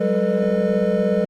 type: tone cluster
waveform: triangle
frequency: 186 / 202.9 / 440.8 / 491 / 609 Hz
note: F#3 / G#3 / A4 / B4 / D#5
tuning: +9 / -40 / +3 / -10 / -37 cents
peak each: -21 dBFS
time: 0-1.25 s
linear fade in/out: 10 ms
effects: Opus 24 kbps